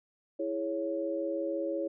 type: chord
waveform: sine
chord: C# minor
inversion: first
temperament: equal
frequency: 329.6 / 415.3 / 554.4 Hz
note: E4 / G#4 / C#5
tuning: 0 / 0 / 0 cents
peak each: -34 / -38 / -33 dBFS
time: 0.39-1.88 s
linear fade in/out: 10 ms
effects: none